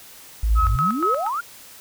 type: tone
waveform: sine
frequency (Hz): 54.9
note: A1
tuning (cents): -3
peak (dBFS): -17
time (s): 0.43-0.76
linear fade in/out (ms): 5
type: exponential sweep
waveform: sine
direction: up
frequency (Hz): 45.82 to 1472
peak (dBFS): -22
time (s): 0.5-1.41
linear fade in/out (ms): 10
type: tone with tremolo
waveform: sine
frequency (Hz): 1282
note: E6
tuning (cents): -49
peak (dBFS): -17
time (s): 0.55-1.3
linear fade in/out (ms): 50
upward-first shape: square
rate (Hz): 4.2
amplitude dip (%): 75
effects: tanh soft clip ceiling -5 dBFS + white hiss -44 dBFS RMS until 1.8 s